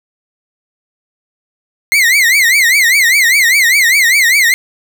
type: tone with vibrato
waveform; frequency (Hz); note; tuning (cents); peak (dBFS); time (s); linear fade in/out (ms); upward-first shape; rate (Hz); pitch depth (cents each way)
40% pulse; 2058; C7; -29; -6; 1.92-4.54; 0; triangle; 5; 230
effects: none